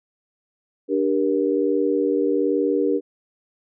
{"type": "chord", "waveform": "sine", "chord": "G minor", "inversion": "second", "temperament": "equal with one note detuned", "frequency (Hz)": [293.7, 392, 473.2], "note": ["D4", "G4", "Bb4"], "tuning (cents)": [0, 0, 26], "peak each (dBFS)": -22, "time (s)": [0.88, 3.01], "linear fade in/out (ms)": 50, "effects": []}